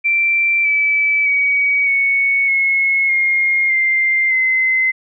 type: tone with pitch steps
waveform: sine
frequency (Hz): 2349 / 2305 / 2261 / 2218 / 2177 / 2135 / 2095 / 2056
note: D7 / D7 / C#7 / C#7 / C#7 / C7 / C7 / C7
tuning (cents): 0 / -33 / +34 / 0 / -32 / +34 / +2 / -31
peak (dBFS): -12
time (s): 0.04-4.92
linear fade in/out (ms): 20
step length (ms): 610
effects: none